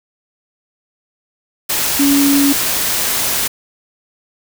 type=tone in noise; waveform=sine; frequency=281.1 Hz; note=C#4; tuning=24 cents sharp; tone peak=-10 dBFS; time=1.99-2.53 s; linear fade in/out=10 ms; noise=white; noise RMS=-17 dBFS; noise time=1.69-3.48 s; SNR=+4 dB; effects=none